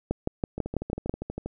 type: two click trains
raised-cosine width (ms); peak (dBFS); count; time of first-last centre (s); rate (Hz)
2; -12 / -19; 7 / 12; 0.11-1.095 / 0.58-1.46; 6.09 / 12.5
effects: none